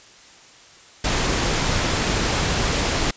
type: noise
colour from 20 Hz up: pink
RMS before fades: -21 dBFS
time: 1.04-3.11 s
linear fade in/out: 5 ms
effects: white hiss -47 dBFS RMS until 3.16 s + resampled to 16000 Hz